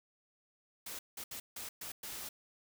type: noise bursts at uneven times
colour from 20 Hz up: white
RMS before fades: -44 dBFS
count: 6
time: 0.86-0.99 / 1.17-1.24 / 1.31-1.4 / 1.56-1.69 / 1.81-1.92 / 2.03-2.29 s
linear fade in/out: 5 ms
effects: none